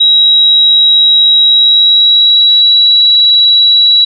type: tone with pitch glide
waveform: sine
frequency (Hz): 3849 to 3907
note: B7 to B7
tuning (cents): -45 to -19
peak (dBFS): -3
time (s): 0-4.05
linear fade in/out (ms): 10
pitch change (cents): +26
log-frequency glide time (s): 1.4-2.7
effects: none